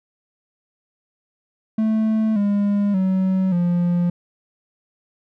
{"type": "tone with pitch steps", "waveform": "triangle", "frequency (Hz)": [219, 203.2, 188.46, 174.83], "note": ["A3", "G#3", "F#3", "F3"], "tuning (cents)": [-8, -38, 32, 2], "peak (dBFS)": -14, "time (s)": [1.78, 4.1], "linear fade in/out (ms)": 5, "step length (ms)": 580, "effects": []}